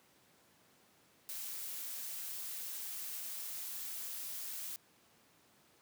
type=noise; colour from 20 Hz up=blue; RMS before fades=-43 dBFS; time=1.29-4.76 s; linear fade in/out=0 ms; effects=pink hiss -67 dBFS RMS until 5.81 s + high-pass 150 Hz 12 dB/octave